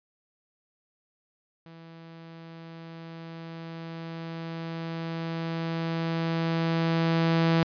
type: tone with level ramp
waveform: sawtooth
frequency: 164.81 Hz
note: E3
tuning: in tune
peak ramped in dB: -42 to -16 dBFS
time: 1.66-7.63 s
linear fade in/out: 0 ms
effects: resampled to 11025 Hz